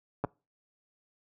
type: clicks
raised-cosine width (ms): 1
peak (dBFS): -16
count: 2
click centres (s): 0.24 / 0.247
effects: noise-tail reverb RT60 0.3 s tail -25 dB re dry + high-pass 60 Hz 12 dB/octave